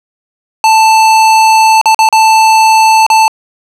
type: tone with dropouts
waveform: square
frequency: 882 Hz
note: A5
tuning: 4 cents sharp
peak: -4 dBFS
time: 0.64-3.28 s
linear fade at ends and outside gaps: 1 ms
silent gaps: 1.814-1.857 / 1.946-1.99 / 2.089-2.126 / 3.065-3.101 s
effects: low-pass 9000 Hz 12 dB/octave